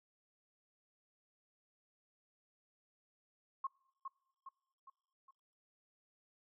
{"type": "tone with echo", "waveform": "sine", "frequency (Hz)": 1077, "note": "C6", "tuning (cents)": 50, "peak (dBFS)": -35, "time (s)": [3.64, 3.67], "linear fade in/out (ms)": 5, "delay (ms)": 410, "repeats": 4, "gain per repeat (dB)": -6, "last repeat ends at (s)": 5.31, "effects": ["noise-tail reverb RT60 1.0 s tail -26 dB re dry"]}